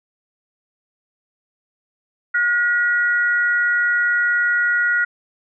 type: tone pair together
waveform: sine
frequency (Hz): 1440.6 / 1923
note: F#6 / B6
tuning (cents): -47 / -47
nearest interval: perfect fourth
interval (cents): 500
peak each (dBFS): -16 / -21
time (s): 2.34-5.05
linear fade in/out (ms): 10
effects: none